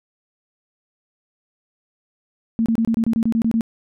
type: tone bursts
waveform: sine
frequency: 227 Hz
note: A#3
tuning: 46 cents flat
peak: -15 dBFS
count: 11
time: 2.59-3.609 s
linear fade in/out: 0 ms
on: 69 ms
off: 26 ms
effects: none